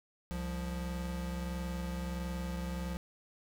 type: tone pair together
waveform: square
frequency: 65.8 / 175.91 Hz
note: C2 / F3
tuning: +10 / +13 cents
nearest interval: octave + perfect fourth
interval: 1703 cents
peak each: -39 / -39 dBFS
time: 0.31-2.97 s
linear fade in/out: 0 ms
effects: none